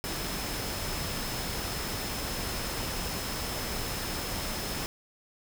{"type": "tone in noise", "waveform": "sine", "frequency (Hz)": 5200, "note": "E8", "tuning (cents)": -24, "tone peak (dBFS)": -42, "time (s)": [0.04, 4.86], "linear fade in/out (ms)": 0, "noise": "pink", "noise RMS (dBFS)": -34, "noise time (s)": [0.04, 4.86], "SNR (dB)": -11, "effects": []}